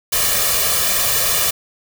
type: noise with comb filter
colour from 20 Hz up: white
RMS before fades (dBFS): -17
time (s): 0.12-1.51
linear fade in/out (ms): 10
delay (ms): 1.7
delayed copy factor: +0.8
effects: none